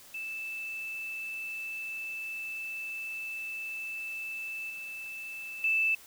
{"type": "tone with level steps", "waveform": "sine", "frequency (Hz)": 2637, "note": "E7", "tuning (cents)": 0, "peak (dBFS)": [-35, -38, -24], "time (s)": [0.14, 5.95], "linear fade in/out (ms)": 5, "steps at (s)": [4.7, 5.64], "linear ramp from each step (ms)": 2, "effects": ["white hiss -53 dBFS RMS until 6.06 s"]}